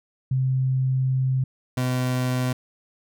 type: tone pair in turn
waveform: sine / 30% pulse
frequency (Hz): 130.81 / 126.72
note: C3 / B2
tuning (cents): 0 / +45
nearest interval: minor second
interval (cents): 55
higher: first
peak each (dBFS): -19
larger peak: neither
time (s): 0.31-1.44 / 1.77-2.53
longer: first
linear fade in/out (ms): 5
effects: none